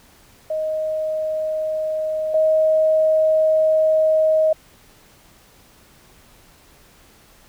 sine tone pair in turn, 625 / 629 Hz, D#5 / D#5, +8 / +19 cents, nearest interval unison, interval 11 cents, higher second, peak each -20 / -13 dBFS, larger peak second, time 0.5-2.34 / 2.34-4.53 s, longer second, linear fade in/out 5 ms, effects pink hiss -51 dBFS RMS until 7.48 s

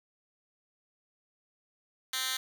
10% pulse tone with high-pass filter, 260 Hz, C4, 11 cents flat, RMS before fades -33 dBFS, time 2.13-2.37 s, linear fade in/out 5 ms, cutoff 2700 Hz, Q 1.3, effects 9-bit

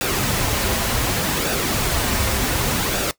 pink noise with flanger, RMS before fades -21 dBFS, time 0.01-3.11 s, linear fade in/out 0 ms, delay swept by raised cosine 0.95 to 6.85 ms, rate 0.67 Hz, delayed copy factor -0.5, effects noise-tail reverb RT60 0.1 s tail -18 dB re dry

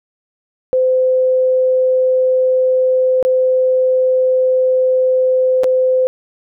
sine tone with dropouts, 514 Hz, C5, 31 cents flat, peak -10 dBFS, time 0.73-6.07 s, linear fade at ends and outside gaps 0 ms, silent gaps 3.227-3.25 / 5.635-5.642 s, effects none

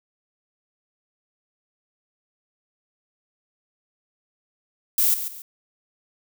violet noise with echo, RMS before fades -19 dBFS, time 4.98-5.14 s, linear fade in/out 2 ms, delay 140 ms, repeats 2, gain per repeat -10 dB, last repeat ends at 5.42 s, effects none

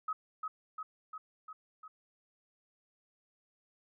sine tone with echo, 1271 Hz, D#6, 36 cents sharp, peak -32 dBFS, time 0.08-0.13 s, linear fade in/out 5 ms, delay 350 ms, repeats 5, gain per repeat -3 dB, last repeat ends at 1.88 s, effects none

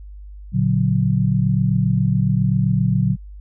sine chord, Bb augmented, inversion none, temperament equal with one note detuned, 116.54 / 143.98 / 185 Hz, Bb2 / D3 / F#3, 0 / -34 / 0 cents, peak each -19 dBFS, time 0.52-3.17 s, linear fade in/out 50 ms, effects added 50 Hz sine -34 dBFS peak until 3.4 s

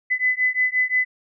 sine beating tone pair, 2007 / 2012.7 Hz, B6 / B6, +27 / +32 cents, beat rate 5.7 Hz, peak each -21 dBFS, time 0.1-1.05 s, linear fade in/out 20 ms, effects none

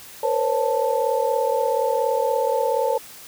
sine tone cluster, 469.9 / 514 / 551 / 882 Hz, A#4 / C5 / C#5 / A5, +14 / -31 / -11 / +4 cents, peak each -24 dBFS, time 0.23-2.98 s, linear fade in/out 5 ms, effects white hiss -42 dBFS RMS until 3.27 s

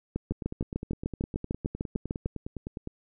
two click trains, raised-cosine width 3 ms, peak -16 / -22 dBFS, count 15 / 26, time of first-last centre 0.16-2.259 / 0.32-2.874 s, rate 6.67 / 9.79 Hz, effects none

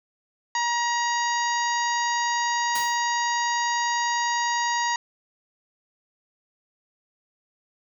harmonic tone, 950 Hz, A#5, 33 cents sharp, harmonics 1 / 2 / 3 / 4 / 5 / 6 / 7, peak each -24 / -28 / -37 / -37 / -35 / -41 / -32 dBFS, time 0.55-4.96 s, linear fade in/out 2 ms
white noise with exponential decay, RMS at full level -30 dBFS, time 2.75-3.05 s, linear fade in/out 5 ms, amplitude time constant 64 ms
effects none

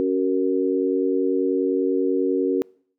sine chord, F# major, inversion second, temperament equal with one note detuned, 277.2 / 376 / 466.2 Hz, C#4 / F#4 / A#4, 0 / +28 / 0 cents, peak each -23 / -22 / -24 dBFS, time 0-2.62 s, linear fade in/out 0 ms, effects noise-tail reverb RT60 0.6 s tail -26 dB re dry

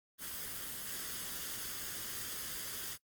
white noise with comb filter, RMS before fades -42 dBFS, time 0.18-2.98 s, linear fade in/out 50 ms, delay 0.61 ms, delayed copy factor +0.5, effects noise-tail reverb RT60 0.1 s tail -21 dB re dry + Opus 24 kbps

